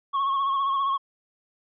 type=tone with vibrato; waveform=triangle; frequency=1096 Hz; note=C#6; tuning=20 cents flat; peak=-20 dBFS; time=0.13-0.98 s; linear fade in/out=20 ms; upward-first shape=sine; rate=15 Hz; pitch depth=41 cents each way; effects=resampled to 11025 Hz